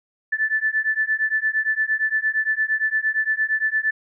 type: beating tone pair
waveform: sine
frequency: 1748 / 1756.7 Hz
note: A6 / A6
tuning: -12 / -3 cents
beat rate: 8.7 Hz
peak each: -22 dBFS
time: 0.32-3.91 s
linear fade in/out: 10 ms
effects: none